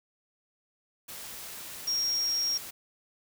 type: tone in noise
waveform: sine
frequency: 5588 Hz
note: F8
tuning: in tune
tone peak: -26 dBFS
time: 1.87-2.58 s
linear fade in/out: 10 ms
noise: white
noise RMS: -42 dBFS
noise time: 1.08-2.71 s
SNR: +13 dB
effects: none